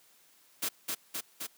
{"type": "noise with echo", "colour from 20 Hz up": "white", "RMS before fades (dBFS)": -32, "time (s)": [0.62, 0.69], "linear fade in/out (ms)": 10, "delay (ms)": 260, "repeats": 3, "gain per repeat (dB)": -2, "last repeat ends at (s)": 1.47, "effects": ["white hiss -63 dBFS RMS until 1.57 s", "high-pass 150 Hz 12 dB/octave"]}